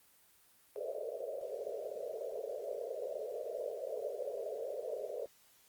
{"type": "band-pass noise", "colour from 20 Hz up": "white", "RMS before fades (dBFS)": -41, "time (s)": [0.76, 5.26], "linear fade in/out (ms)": 0, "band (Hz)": [410, 640], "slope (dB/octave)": 96, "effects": ["white hiss -66 dBFS RMS until 5.68 s", "Opus 24 kbps"]}